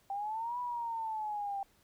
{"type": "exponential two-way sweep", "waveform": "sine", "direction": "up then down", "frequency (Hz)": [783, 987.8, 783], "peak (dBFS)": -34, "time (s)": [0.1, 1.63], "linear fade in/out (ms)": 2, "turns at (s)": 0.59, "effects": ["pink hiss -68 dBFS RMS until 1.83 s"]}